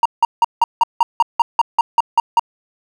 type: tone bursts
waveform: triangle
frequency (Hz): 932.3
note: A#5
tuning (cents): 0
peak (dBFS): -6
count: 13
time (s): 0.03-2.395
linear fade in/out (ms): 2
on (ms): 25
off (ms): 170
effects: none